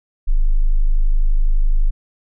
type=tone; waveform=sine; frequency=25.96 Hz; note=G#0; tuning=in tune; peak=-10 dBFS; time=0.27-1.91 s; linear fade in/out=20 ms; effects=none